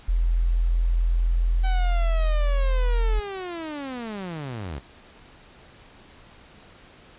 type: tone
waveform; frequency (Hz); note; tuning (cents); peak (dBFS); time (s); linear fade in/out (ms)
sine; 42.3; E1; +45; -18; 0.08-3.2; 10
type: linear sweep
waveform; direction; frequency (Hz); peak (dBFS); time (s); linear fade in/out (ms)
sawtooth; down; 766 to 61.6; -27; 1.63-4.8; 20
effects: pink hiss -50 dBFS RMS until 7.18 s + resampled to 8000 Hz